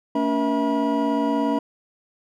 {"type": "tone cluster", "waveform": "triangle", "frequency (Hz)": [227.2, 284, 476.2, 650, 967], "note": ["A#3", "C#4", "A#4", "E5", "B5"], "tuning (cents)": [-44, 42, 37, -24, -37], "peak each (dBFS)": [-25, -20, -28, -26, -25], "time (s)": [0.15, 1.59], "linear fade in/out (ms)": 5, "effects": []}